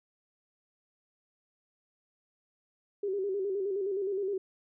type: tone with vibrato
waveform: sine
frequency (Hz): 392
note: G4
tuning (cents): 0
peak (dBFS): -29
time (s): 3.03-4.38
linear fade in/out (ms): 5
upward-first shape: square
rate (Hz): 9.6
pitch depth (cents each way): 63
effects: none